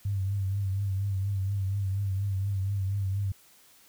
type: tone with vibrato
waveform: sine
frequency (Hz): 97.9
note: G2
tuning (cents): -2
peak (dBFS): -26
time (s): 0.05-3.32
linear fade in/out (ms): 5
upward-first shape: triangle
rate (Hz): 4.2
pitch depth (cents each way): 63
effects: white hiss -58 dBFS RMS until 3.88 s